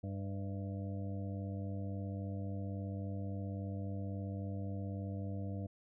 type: harmonic tone with a mistuned harmonic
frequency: 98.6 Hz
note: G2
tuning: 11 cents sharp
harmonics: 1 / 2 / 3 / 5 / 6 / 7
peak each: -39 / -44 / -48 / -52 / -54 / -54 dBFS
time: 0.03-5.67 s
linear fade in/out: 10 ms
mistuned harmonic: 7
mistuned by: -38 cents
effects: none